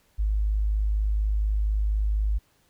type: tone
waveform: sine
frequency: 52.1 Hz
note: G#1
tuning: 6 cents sharp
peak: -21 dBFS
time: 0.18-2.39 s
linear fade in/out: 20 ms
effects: pink hiss -65 dBFS RMS until 2.69 s